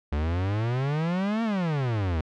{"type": "exponential two-way sweep", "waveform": "45% pulse", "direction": "up then down", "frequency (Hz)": [71, 233.1, 75.7], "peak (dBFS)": -24, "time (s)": [0.12, 2.21], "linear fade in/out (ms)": 5, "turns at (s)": 1.43, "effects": ["low-pass 3000 Hz 12 dB/octave"]}